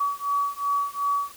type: beating tone pair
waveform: sine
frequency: 1136 / 1138.7 Hz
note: C#6 / C#6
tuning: +42 / +46 cents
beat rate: 2.7 Hz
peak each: -26 dBFS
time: 0-1.32 s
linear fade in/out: 10 ms
effects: white hiss -47 dBFS RMS until 1.36 s